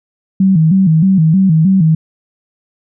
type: tone with vibrato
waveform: sine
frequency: 174.61 Hz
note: F3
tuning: in tune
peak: -6 dBFS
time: 0.4-1.95 s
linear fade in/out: 5 ms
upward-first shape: square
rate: 3.2 Hz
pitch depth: 160 cents each way
effects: none